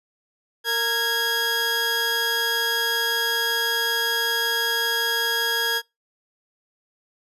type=tone pair together; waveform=20% pulse; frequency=461.5 / 1647.9 Hz; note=A#4 / G#6; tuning=-17 / -14 cents; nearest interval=octave + minor seventh; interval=2203 cents; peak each=-23 / -17 dBFS; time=0.64-5.82 s; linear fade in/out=50 ms; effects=noise-tail reverb RT60 0.2 s tail -23 dB re dry + resampled to 32000 Hz